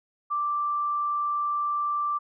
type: tone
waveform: sine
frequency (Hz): 1174.7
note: D6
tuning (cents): 0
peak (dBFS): -24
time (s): 0.3-2.19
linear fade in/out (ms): 20
effects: none